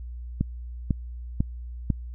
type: click train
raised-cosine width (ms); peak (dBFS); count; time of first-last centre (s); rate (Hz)
5; -10; 4; 0.41-1.903; 2.01
effects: added 60 Hz sine -34 dBFS peak until 2.14 s